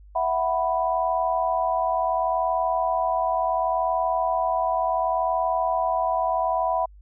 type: chord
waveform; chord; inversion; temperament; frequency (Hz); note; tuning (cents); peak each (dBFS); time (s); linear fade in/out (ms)
sine; E suspended second; none; equal; 659.3 / 740 / 987.8; E5 / F#5 / B5; 0 / 0 / 0; -25; 0.15-6.86; 10
effects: added 50 Hz sine -45 dBFS peak until 7.01 s